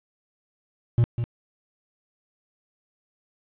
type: tone with echo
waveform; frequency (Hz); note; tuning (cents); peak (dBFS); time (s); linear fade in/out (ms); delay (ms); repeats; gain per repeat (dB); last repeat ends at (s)
triangle; 118.4; A#2; +27; -13; 0.98-1.04; 0; 200; 1; -8; 1.24
effects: resampled to 8000 Hz + 9-bit